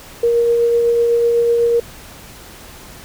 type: tone with tremolo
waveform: sine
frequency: 470 Hz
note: A#4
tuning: 14 cents sharp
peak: -10 dBFS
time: 0.23-1.8 s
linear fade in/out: 5 ms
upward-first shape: triangle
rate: 8 Hz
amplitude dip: 25%
effects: pink hiss -38 dBFS RMS until 3.04 s